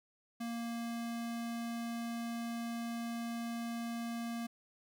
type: tone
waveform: square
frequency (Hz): 233.1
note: A#3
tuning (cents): 0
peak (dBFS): -38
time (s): 0.4-4.47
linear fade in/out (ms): 10
effects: none